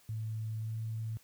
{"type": "tone with pitch glide", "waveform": "sine", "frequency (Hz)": [110, 111.47], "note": ["A2", "A2"], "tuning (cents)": [0, 23], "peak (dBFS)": -34, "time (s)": [0.09, 1.17], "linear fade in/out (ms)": 0, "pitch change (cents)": 23, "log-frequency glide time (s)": [0.6, 0.72], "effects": ["white hiss -64 dBFS RMS until 1.23 s", "high-pass 60 Hz 12 dB/octave"]}